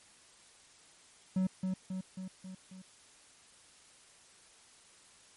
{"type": "tone with echo", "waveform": "triangle", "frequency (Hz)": 187, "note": "F#3", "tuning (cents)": 19, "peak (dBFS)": -25, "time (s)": [1.36, 1.47], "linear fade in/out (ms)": 5, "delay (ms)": 270, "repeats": 5, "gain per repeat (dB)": -4, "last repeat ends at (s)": 2.82, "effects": ["white hiss -60 dBFS RMS until 5.36 s", "MP3 48 kbps"]}